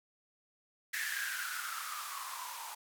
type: noise with band-pass filter sweep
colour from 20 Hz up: violet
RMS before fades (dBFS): -40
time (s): 0.93-2.75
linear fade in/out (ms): 10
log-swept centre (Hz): 1800 to 890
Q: 8.8
effects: none